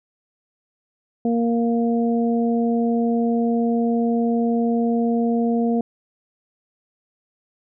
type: harmonic tone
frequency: 233.1 Hz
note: A#3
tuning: in tune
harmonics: 1 / 2 / 3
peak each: -18 / -24 / -28 dBFS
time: 1.25-5.81 s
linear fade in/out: 2 ms
effects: none